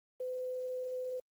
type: tone with quantisation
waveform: sine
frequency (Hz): 507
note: B4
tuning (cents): +45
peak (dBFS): -35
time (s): 0.2-1.2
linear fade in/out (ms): 5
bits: 10
effects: Opus 24 kbps